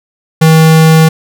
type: tone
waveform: square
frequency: 159.8 Hz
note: D#3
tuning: 47 cents sharp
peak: -3 dBFS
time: 0.41-1.09 s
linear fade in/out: 10 ms
effects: none